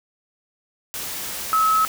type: tone in noise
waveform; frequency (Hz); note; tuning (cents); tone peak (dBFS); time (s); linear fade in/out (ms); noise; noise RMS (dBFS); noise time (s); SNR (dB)
sine; 1291; E6; -37; -15; 1.53-1.85; 0; white; -30; 0.94-1.88; +12
effects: none